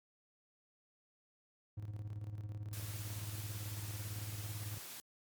triangle tone with tremolo, 104.4 Hz, G#2, 10 cents sharp, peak -37 dBFS, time 1.77-4.78 s, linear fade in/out 5 ms, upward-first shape square, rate 18 Hz, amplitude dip 55%
white noise, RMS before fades -49 dBFS, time 2.73-5 s, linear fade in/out 0 ms
effects high-pass 60 Hz 12 dB/octave + Opus 48 kbps

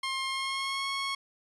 15% pulse tone with pitch glide, 1065 to 1096.8 Hz, C6 to C#6, +30 to -19 cents, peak -24 dBFS, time 0.03-1.15 s, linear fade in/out 5 ms, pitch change +51 cents, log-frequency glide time 0.26-0.88 s, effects resampled to 22050 Hz

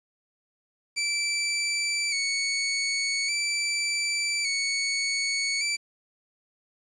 20% pulse tone with vibrato, 2275 Hz, C#7, 44 cents sharp, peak -20 dBFS, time 0.96-5.77 s, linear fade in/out 20 ms, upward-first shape square, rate 0.43 Hz, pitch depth 41 cents each way, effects resampled to 22050 Hz + 9-bit

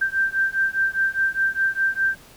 sine beating tone pair, 1568 / 1572.9 Hz, G6 / G6, 0 / +5 cents, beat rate 4.9 Hz, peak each -22 dBFS, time 0.01-2.16 s, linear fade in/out 10 ms, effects pink hiss -48 dBFS RMS until 2.36 s

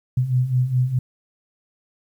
sine beating tone pair, 123.47 / 128.27 Hz, B2 / C3, 0 / -34 cents, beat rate 4.8 Hz, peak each -23 / -18 dBFS, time 0.17-0.99 s, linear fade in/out 5 ms, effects 9-bit

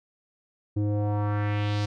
square tone with low-pass filter sweep, 103.83 Hz, G#2, in tune, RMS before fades -26 dBFS, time 0.76-1.86 s, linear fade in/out 10 ms, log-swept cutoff 320 to 5400 Hz, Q 1.9, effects none

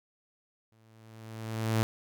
sawtooth tone with exponential growth, 111.3 Hz, A2, 20 cents sharp, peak -19 dBFS, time 0.72-1.83 s, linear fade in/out 0 ms, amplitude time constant 240 ms, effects none

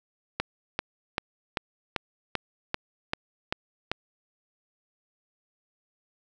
click train, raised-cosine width 0.3 ms, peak -10 dBFS, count 10, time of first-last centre 0.4-3.916 s, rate 2.56 Hz, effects none

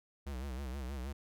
square tone with vibrato, 66.2 Hz, C2, 21 cents sharp, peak -39 dBFS, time 0.26-1.13 s, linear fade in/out 10 ms, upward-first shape sine, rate 6.3 Hz, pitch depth 130 cents each way, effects none

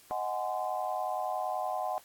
sine chord, Ab dominant seventh, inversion second, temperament equal with one note detuned, 622.3 / 740 / 830.6 / 1032.1 Hz, Eb5 / Gb5 / Ab5 / C6, 0 / 0 / 0 / -24 cents, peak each -37 / -33 / -38 / -39 dBFS, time 0.11-1.98 s, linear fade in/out 0 ms, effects white hiss -58 dBFS RMS until 2.04 s + AAC 64 kbps

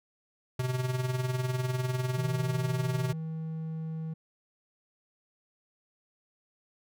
square tone with tremolo, 127.1 Hz, C3, 50 cents flat, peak -26 dBFS, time 0.59-3.13 s, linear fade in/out 5 ms, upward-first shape triangle, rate 20 Hz, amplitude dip 70%
triangle tone, 160 Hz, D#3, 49 cents sharp, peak -31 dBFS, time 2.17-4.14 s, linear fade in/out 10 ms
effects none

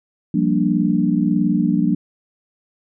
sine chord, G minor seventh, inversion third, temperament equal, 174.61 / 196 / 233.1 / 293.7 Hz, F3 / G3 / Bb3 / D4, 0 / 0 / 0 / 0 cents, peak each -20 dBFS, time 0.34-1.95 s, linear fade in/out 5 ms, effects none

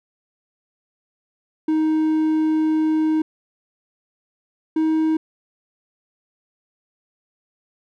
triangle tone pair in turn, 313.2 / 316.3 Hz, D#4 / D#4, +11 / +29 cents, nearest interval unison, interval 18 cents, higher second, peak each -14 dBFS, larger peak neither, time 1.68-3.22 / 4.76-5.17 s, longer first, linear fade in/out 5 ms, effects none

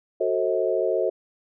sine chord, F# diminished seventh, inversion none, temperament just, 370 / 444 / 532.8 / 639.4 Hz, F#4 / A4 / C5 / Eb5, 0 / +16 / +31 / +47 cents, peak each -26 dBFS, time 0.2-1.1 s, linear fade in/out 10 ms, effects none

